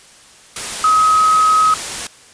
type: tone in noise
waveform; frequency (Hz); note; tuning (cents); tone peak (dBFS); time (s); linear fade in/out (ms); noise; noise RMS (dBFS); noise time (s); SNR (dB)
sine; 1270; D#6; +35; -9; 0.84-1.74; 2; white; -24; 0.56-2.07; +12
effects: white hiss -44 dBFS RMS until 2.33 s + resampled to 22050 Hz